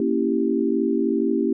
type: chord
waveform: sine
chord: A# diminished seventh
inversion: none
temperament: equal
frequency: 233.1 / 277.2 / 329.6 / 392 Hz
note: A#3 / C#4 / E4 / G4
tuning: 0 / 0 / 0 / 0 cents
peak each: -24 dBFS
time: 0-1.53 s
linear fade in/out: 2 ms
effects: none